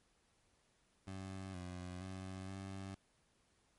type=tone with pitch steps; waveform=20% pulse; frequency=95.5 / 90.1 / 94.4 / 96.6 Hz; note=G2 / F#2 / F#2 / G2; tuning=-45 / -45 / +35 / -25 cents; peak=-40 dBFS; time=1.07-2.95 s; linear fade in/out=5 ms; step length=470 ms; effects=pink hiss -75 dBFS RMS until 3.78 s + MP3 48 kbps